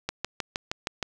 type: click train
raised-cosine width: 0.2 ms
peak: -11 dBFS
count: 7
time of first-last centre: 0.09-1.028 s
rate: 6.4 Hz
effects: none